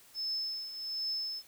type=tone with tremolo; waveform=sine; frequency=5240 Hz; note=E8; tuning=11 cents flat; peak=-31 dBFS; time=0.14-1.43 s; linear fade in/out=50 ms; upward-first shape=triangle; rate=1.3 Hz; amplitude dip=70%; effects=white hiss -59 dBFS RMS until 1.47 s